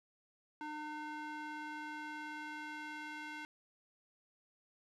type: tone with band-pass filter sweep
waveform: square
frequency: 303.1 Hz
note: D#4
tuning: 45 cents flat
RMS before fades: -45 dBFS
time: 0.61-3.45 s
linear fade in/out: 0 ms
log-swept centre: 1100 to 1900 Hz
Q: 1.3
effects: none